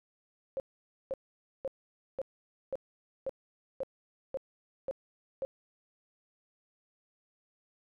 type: tone bursts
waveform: sine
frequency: 536 Hz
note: C5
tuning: 42 cents sharp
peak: -31 dBFS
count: 10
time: 0.57-5.45 s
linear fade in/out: 0 ms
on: 29 ms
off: 510 ms
effects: none